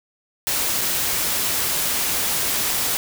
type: noise with dropouts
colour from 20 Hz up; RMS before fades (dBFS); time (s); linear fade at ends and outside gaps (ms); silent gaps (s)
white; -22; 0.47-2.97; 0; 0.81-0.814
effects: none